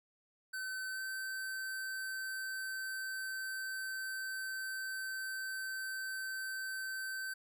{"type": "tone with pitch glide", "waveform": "square", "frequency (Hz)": [1528, 1543.1], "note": ["G6", "G6"], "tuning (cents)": [-45, -28], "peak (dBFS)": -39, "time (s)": [0.53, 7.34], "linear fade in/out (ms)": 10, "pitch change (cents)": 17, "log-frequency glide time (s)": [0.9, 1], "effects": []}